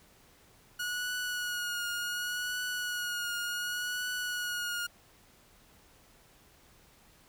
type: tone with vibrato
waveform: sawtooth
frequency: 1452 Hz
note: F#6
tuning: 33 cents flat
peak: -29 dBFS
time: 0.79-4.87 s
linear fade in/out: 10 ms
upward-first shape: triangle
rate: 0.68 Hz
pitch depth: 34 cents each way
effects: pink hiss -61 dBFS RMS until 7.28 s